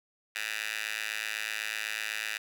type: tone with high-pass filter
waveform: 10% pulse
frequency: 108 Hz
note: A2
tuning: 32 cents flat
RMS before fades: -35 dBFS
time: 0.35-2.38 s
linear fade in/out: 10 ms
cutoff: 2100 Hz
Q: 3.1
effects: none